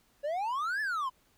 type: exponential two-way sweep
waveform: triangle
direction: up then down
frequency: 554.4 to 1773 to 990 Hz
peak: -28 dBFS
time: 0.23-1.1 s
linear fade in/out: 20 ms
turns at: 0.81 s
effects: pink hiss -68 dBFS RMS until 1.37 s